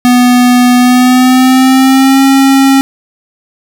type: tone with pitch glide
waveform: square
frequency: 246.8 to 270.7 Hz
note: B3 to C#4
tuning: -1 to -41 cents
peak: -4 dBFS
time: 0.05-2.81 s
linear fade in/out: 0 ms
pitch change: +160 cents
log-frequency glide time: 0.77-2.24 s
effects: none